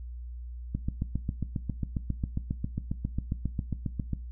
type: click train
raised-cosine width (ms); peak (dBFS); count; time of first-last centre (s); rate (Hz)
5; -17; 26; 0.75-4.133; 7.39
effects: noise-tail reverb RT60 0.3 s tail -18 dB re dry + added 60 Hz sine -37 dBFS peak until 4.31 s